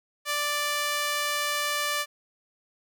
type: tone with high-pass filter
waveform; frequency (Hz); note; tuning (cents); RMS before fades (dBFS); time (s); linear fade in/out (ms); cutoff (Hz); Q
sawtooth; 587.3; D5; 0; -28; 0.25-2.06; 50; 1300; 0.82
effects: none